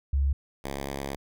sine / 5% pulse tone pair in turn, 69.1 / 69.1 Hz, C#2 / C#2, -5 / -5 cents, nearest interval unison, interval 0 cents, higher neither, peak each -21 dBFS, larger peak neither, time 0.13-0.33 / 0.64-1.16 s, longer second, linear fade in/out 5 ms, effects none

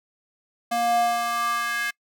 square tone with high-pass filter sweep, 235.4 Hz, A#3, 17 cents sharp, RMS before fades -24 dBFS, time 0.71-1.91 s, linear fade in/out 10 ms, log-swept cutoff 530 to 1800 Hz, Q 3.9, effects noise-tail reverb RT60 0.1 s tail -25 dB re dry

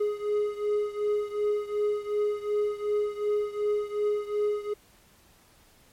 triangle beating tone pair, 416.1 / 418.8 Hz, G#4 / G#4, +3 / +15 cents, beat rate 2.7 Hz, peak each -25 / -28 dBFS, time 0-4.74 s, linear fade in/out 10 ms, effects pink hiss -59 dBFS RMS until 5.92 s + MP3 64 kbps

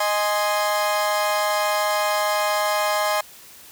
30% pulse chord, Ab major, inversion second, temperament equal, 622.3 / 830.6 / 1046.5 Hz, Eb5 / Ab5 / C6, 0 / 0 / 0 cents, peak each -20 / -22 / -23 dBFS, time 0-3.21 s, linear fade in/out 5 ms, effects white hiss -45 dBFS RMS until 3.71 s

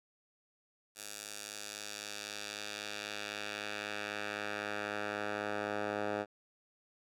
10% pulse tone with band-pass filter sweep, 103.83 Hz, G#2, in tune, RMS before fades -40 dBFS, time 0.95-6.26 s, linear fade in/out 50 ms, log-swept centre 8700 to 850 Hz, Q 0.9, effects none

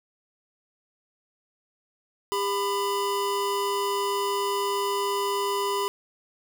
square tone pair together, 401.2 / 997 Hz, G4 / B5, +40 / +16 cents, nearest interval octave + major third, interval 1576 cents, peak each -28 dBFS, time 2.32-5.88 s, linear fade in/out 0 ms, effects none

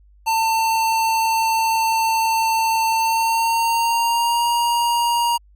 square tone with pitch glide, 897 to 944.3 Hz, A5 to A#5, +33 to +22 cents, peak -17 dBFS, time 0.26-5.38 s, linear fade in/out 20 ms, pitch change +89 cents, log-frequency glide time 2.93-4.45 s, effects added 50 Hz sine -48 dBFS peak until 5.55 s

